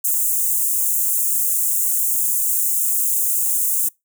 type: high-pass noise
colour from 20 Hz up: white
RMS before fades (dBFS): -19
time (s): 0.04-3.89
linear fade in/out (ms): 10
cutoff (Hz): 7000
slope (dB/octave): 48
effects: noise-tail reverb RT60 0.2 s tail -25 dB re dry